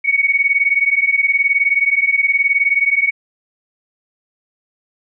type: beating tone pair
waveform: sine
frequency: 2223 / 2242 Hz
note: C#7 / C#7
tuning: +4 / +19 cents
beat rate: 19 Hz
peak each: -15 dBFS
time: 0.04-3.11 s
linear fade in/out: 20 ms
effects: none